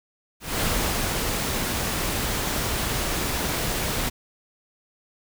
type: noise with ADSR envelope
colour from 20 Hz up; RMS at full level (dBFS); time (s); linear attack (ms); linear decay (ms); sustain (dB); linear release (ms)
pink; -24; 0.4-4.1; 200; 550; -2; 18
effects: none